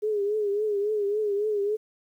sine tone with vibrato, 415.3 Hz, G#4, in tune, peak -23 dBFS, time 0.02-1.77 s, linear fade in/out 20 ms, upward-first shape triangle, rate 3.6 Hz, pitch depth 85 cents each way, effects 10-bit

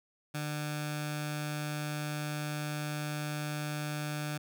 15% pulse tone with notch filter, 150 Hz, D3, 37 cents sharp, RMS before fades -36 dBFS, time 0.34-4.38 s, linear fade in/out 10 ms, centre 410 Hz, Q 0.82, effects none

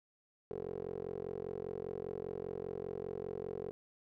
15% pulse tone with band-pass filter, 45.03 Hz, F#1, 46 cents flat, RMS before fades -42 dBFS, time 0.51-3.71 s, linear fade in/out 0 ms, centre 420 Hz, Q 4.1, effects none

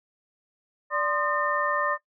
sine tone cluster, 586 / 1045 / 1223 / 1810 Hz, D5 / C6 / D#6 / A6, -4 / -2 / -30 / +48 cents, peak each -29 dBFS, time 0.9-1.98 s, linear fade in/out 50 ms, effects noise-tail reverb RT60 0.1 s tail -18 dB re dry

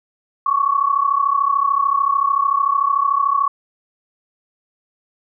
sine tone pair together, 1100 / 1133.5 Hz, C#6 / C#6, -14 / +38 cents, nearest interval minor second, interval 52 cents, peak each -17 dBFS, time 0.46-3.48 s, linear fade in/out 5 ms, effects none

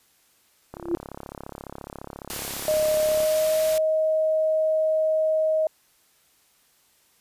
click train, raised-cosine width 1 ms, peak -22 dBFS, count 87, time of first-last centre 0.74-3.233 s, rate 34.5 Hz
sine tone with exponential growth, 342.1 Hz, F4, 36 cents flat, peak -17 dBFS, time 0.75-0.95 s, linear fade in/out 0 ms, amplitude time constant 42 ms
white noise, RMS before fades -32 dBFS, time 2.3-3.78 s, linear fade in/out 0 ms
sine tone with pitch glide, 618 to 629.2 Hz, D#5 to D#5, -12 to +19 cents, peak -19 dBFS, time 2.68-5.67 s, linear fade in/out 2 ms, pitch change +31 cents, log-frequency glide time 3.04-3.62 s
effects white hiss -62 dBFS RMS until 7.2 s + resampled to 32000 Hz

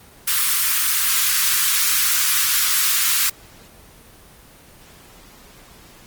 white high-pass noise, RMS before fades -18 dBFS, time 0.27-3.3 s, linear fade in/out 10 ms, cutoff 1100 Hz, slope 48 dB/octave, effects pink hiss -46 dBFS RMS until 6.06 s + Opus 24 kbps

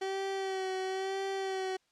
30% pulse tone with vibrato, 382.7 Hz, G4, 42 cents flat, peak -30 dBFS, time 0.01-1.77 s, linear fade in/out 10 ms, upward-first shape sine, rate 1 Hz, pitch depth 28 cents each way, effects white hiss -73 dBFS RMS until 1.91 s + low-pass 6000 Hz 12 dB/octave

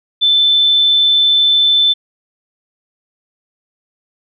sine tone, 3527 Hz, A7, 3 cents sharp, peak -8 dBFS, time 0.21-1.94 s, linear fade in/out 20 ms, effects none

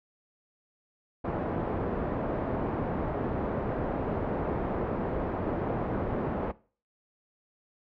white low-pass noise, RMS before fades -31 dBFS, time 1.24-6.52 s, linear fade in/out 10 ms, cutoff 570 Hz, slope 12 dB/octave, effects noise-tail reverb RT60 0.4 s tail -20 dB re dry + low-pass 2000 Hz 12 dB/octave

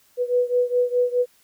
sine beating tone pair, 490.7 / 495.5 Hz, B4 / B4, -11 / +6 cents, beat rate 4.8 Hz, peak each -20 / -22 dBFS, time 0.17-1.26 s, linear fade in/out 50 ms, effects white hiss -59 dBFS RMS until 1.43 s

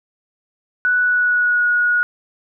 sine tone with pitch glide, 1480 to 1452.1 Hz, F#6 to F#6, 0 to -33 cents, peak -13 dBFS, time 0.85-2.03 s, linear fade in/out 0 ms, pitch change -33 cents, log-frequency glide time 0.98-1.66 s, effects none

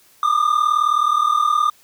triangle tone pair together, 1190 / 1229.1 Hz, D6 / D#6, +22 / -22 cents, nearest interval minor second, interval 56 cents, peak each -15 / -16 dBFS, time 0.23-1.7 s, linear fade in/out 2 ms, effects white hiss -53 dBFS RMS until 1.83 s

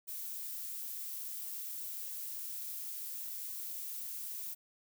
violet noise, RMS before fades -42 dBFS, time 0.07-4.55 s, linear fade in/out 20 ms, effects none

